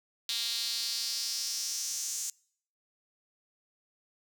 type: tone with high-pass filter sweep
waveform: sawtooth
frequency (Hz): 232.4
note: A#3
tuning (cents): -5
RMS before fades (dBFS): -34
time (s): 0.29-2.3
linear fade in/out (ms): 2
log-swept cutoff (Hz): 3800 to 6800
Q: 3.9
effects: noise-tail reverb RT60 0.6 s tail -26 dB re dry